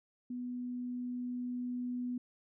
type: tone with level ramp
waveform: sine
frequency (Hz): 246.9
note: B3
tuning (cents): 0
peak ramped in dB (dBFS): -37 to -34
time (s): 0.3-2.18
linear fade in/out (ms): 5
effects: none